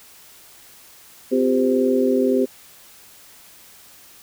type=tone cluster; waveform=sine; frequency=256.9 / 354.8 / 396.3 / 517 Hz; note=C4 / F4 / G4 / C5; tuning=-32 / +27 / +19 / -21 cents; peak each=-19 / -28 / -19 / -22 dBFS; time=1.31-2.46 s; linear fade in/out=20 ms; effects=white hiss -47 dBFS RMS until 4.22 s